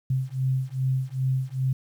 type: beating tone pair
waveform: sine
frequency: 130 / 132.5 Hz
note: C3 / C3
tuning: -11 / +22 cents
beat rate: 2.5 Hz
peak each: -26 dBFS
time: 0.1-1.73 s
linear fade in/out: 5 ms
effects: 9-bit